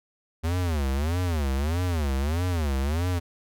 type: tone with vibrato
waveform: square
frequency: 77.78 Hz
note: D#2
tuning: in tune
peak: -24 dBFS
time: 0.43-3.2 s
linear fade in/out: 20 ms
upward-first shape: sine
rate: 1.6 Hz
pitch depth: 270 cents each way
effects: none

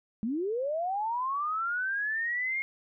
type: linear sweep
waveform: sine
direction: up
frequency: 204.8 to 2160 Hz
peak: -28 dBFS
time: 0.23-2.62 s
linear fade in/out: 0 ms
effects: none

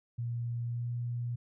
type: tone with pitch glide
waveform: sine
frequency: 118.6 to 120.19 Hz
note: A#2 to B2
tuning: +30 to -47 cents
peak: -32 dBFS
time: 0.18-1.36 s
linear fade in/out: 10 ms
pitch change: +23 cents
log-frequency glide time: 0.65-0.9 s
effects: none

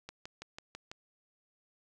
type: click train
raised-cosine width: 0.2 ms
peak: -26 dBFS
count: 6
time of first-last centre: 0.09-0.915 s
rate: 6.06 Hz
effects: none

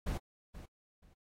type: noise with echo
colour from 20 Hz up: brown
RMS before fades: -35 dBFS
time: 0.06-0.18 s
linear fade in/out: 10 ms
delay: 480 ms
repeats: 2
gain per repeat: -13 dB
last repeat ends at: 1.14 s
effects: AAC 48 kbps

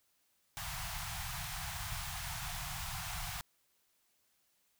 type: band-stop noise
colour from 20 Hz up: pink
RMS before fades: -41 dBFS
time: 0.57-3.41 s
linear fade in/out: 0 ms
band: 170 to 680 Hz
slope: 96 dB/octave
effects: white hiss -75 dBFS RMS until 4.79 s

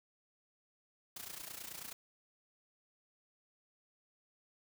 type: noise with amplitude modulation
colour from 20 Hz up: white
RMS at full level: -44 dBFS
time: 1.16-1.93 s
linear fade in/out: 5 ms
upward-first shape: sine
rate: 29.2 Hz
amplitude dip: 75%
effects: none

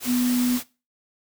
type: tone in noise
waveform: sine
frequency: 246.9 Hz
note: B3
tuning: in tune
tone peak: -19 dBFS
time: 0.05-0.6 s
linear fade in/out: 50 ms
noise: white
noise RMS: -31 dBFS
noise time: 0-0.64 s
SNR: +9 dB
effects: noise-tail reverb RT60 0.3 s tail -19 dB re dry

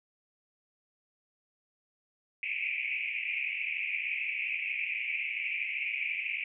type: band-pass noise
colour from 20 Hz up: pink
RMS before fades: -34 dBFS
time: 2.43-6.44 s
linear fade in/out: 2 ms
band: 2200 to 2600 Hz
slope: 96 dB/octave
effects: none

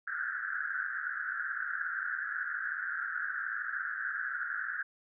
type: band-pass noise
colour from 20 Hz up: pink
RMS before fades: -36 dBFS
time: 0.07-4.83 s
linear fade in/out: 10 ms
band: 1400 to 1700 Hz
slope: 96 dB/octave
effects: none

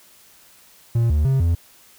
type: tone with pitch steps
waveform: triangle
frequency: 116.6 / 74.7 / 133.9 / 84.5 Hz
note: A#2 / D2 / C3 / E2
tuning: +1 / +30 / +40 / +43 cents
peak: -13 dBFS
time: 0.95-1.55 s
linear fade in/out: 5 ms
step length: 150 ms
effects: white hiss -51 dBFS RMS until 1.98 s

